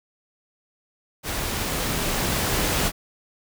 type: noise with level ramp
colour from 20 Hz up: pink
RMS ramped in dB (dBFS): -28 to -22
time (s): 1.23-2.92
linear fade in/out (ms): 50
effects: none